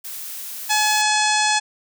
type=noise; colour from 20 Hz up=blue; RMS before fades=-32 dBFS; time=0.04-1.02 s; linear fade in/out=10 ms
type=harmonic tone; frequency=851 Hz; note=G#5; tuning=42 cents sharp; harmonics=1 / 2 / 3 / 4 / 5 / 6 / 7 / 8 / 9 / 10; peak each=-20 / -23 / -25 / -26 / -27 / -28 / -28 / -29 / -30 / -30 dBFS; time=0.69-1.6 s; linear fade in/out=20 ms
effects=none